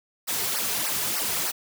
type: noise with flanger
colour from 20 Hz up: white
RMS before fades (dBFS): -27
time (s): 0.27-1.52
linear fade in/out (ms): 20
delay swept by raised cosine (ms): 0.28 to 3.78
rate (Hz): 3.3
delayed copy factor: -1
effects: none